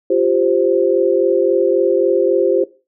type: chord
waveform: sine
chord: F suspended second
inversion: none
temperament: just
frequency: 349.2 / 392.9 / 523.8 Hz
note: F4 / G4 / C5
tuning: 0 / +4 / +2 cents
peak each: -16 dBFS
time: 0.1-2.64 s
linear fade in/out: 5 ms
effects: noise-tail reverb RT60 0.3 s tail -17 dB re dry